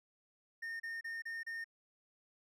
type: tone bursts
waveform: triangle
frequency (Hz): 1829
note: A#6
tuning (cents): -33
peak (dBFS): -38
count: 5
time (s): 0.62-1.644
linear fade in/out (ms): 10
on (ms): 180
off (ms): 31
effects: none